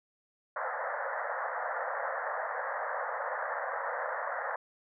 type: band-pass noise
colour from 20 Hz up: pink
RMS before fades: -35 dBFS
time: 0.56-4.56 s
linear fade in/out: 5 ms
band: 500 to 1900 Hz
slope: 96 dB/octave
effects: none